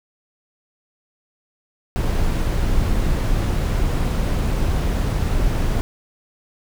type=noise; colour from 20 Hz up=brown; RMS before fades=-19 dBFS; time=1.96-5.81 s; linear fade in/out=0 ms; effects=none